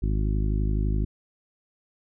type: harmonic tone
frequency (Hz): 51.91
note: G#1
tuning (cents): 0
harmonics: 1 / 2 / 3 / 4 / 5 / 6 / 7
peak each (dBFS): -23 / -29 / -33 / -35 / -37 / -39 / -40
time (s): 0.02-1.05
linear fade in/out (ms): 10
effects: none